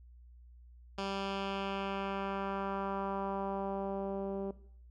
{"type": "tone with low-pass filter sweep", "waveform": "10% pulse", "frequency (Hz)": 196, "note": "G3", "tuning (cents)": 0, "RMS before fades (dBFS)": -37, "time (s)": [0.98, 4.51], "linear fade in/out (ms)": 2, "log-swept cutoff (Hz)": [4600, 460], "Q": 1.4, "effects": ["noise-tail reverb RT60 0.6 s tail -17 dB re dry", "added 60 Hz sine -53 dBFS peak until 4.9 s"]}